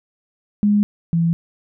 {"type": "tone pair in turn", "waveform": "sine", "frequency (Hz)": [206.6, 167.26], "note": ["G#3", "E3"], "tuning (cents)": [-9, 26], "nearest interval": "major third", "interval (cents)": 365, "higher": "first", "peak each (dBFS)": [-12, -14], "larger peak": "first", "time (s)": [[0.63, 0.83], [1.13, 1.33]], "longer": "neither", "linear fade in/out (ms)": 0, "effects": []}